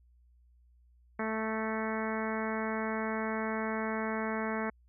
harmonic tone with a mistuned harmonic, 220 Hz, A3, in tune, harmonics 1 / 2 / 3 / 4 / 5 / 6 / 7 / 8 / 9 / 10, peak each -35 / -38 / -40 / -41 / -42 / -43 / -43 / -44 / -45 / -45 dBFS, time 1.19-4.7 s, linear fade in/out 5 ms, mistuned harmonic 9, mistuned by -18 cents, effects added 60 Hz sine -60 dBFS peak until 4.88 s

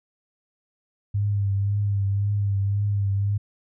sine tone with vibrato, 100.6 Hz, G2, 45 cents sharp, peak -20 dBFS, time 1.14-3.38 s, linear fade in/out 10 ms, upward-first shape triangle, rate 1.9 Hz, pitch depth 42 cents each way, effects none

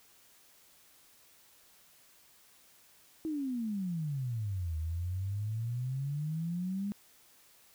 sine exponential two-way sweep, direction down then up, 324.9 to 77.78 to 206.1 Hz, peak -32 dBFS, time 3.25-6.92 s, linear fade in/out 0 ms, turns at 4.77 s, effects white hiss -62 dBFS RMS until 7.74 s

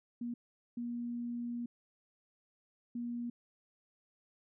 sine tone bursts at uneven times, 238.7 Hz, A#3, 41 cents sharp, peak -36 dBFS, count 3, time 0.21-0.34 / 0.77-1.66 / 2.95-3.3 s, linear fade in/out 5 ms, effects none

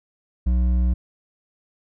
sine tone with hard clipping, 61.3 Hz, B1, 12 cents flat, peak -18 dBFS, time 0.46-0.94 s, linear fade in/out 10 ms, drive 7 dB, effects none

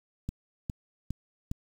click train, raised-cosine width 5 ms, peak -20 dBFS, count 4, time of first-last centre 0.29-1.514 s, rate 2.45 Hz, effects 8-bit

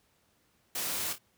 white noise with echo, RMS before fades -34 dBFS, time 0.75-1.13 s, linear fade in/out 5 ms, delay 27 ms, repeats 2, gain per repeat -9 dB, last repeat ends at 1.184 s, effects pink hiss -70 dBFS RMS until 1.37 s + high-pass 60 Hz 12 dB/octave

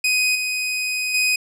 sawtooth tone with level steps, 2503 Hz, D#7, 10 cents sharp, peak -13 / -18 / -13 dBFS, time 0.04-1.36 s, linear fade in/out 5 ms, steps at 0.35 / 1.14 s, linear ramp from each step 5 ms, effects low-pass 12000 Hz 12 dB/octave

